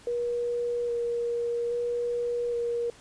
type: tone with vibrato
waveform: sine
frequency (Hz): 476.3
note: A#4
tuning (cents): +37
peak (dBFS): -26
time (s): 0.07-2.9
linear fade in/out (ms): 2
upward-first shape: square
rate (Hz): 0.61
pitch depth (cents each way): 11
effects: pink hiss -53 dBFS RMS until 3 s + resampled to 22050 Hz